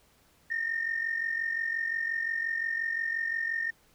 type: tone pair together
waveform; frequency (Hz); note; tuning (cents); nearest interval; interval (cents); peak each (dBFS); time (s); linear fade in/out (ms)
sine; 1818.3 / 1864; A#6 / A#6; -44 / -1; unison; 43; -29 / -33; 0.5-3.71; 10
effects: tanh soft clip ceiling -22 dBFS + pink hiss -64 dBFS RMS until 3.94 s